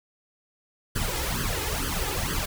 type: noise with flanger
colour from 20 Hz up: pink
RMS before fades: -28 dBFS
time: 0.95-2.46 s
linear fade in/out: 10 ms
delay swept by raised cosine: 0.63 to 2.43 ms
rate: 2.2 Hz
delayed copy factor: +0.85
effects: none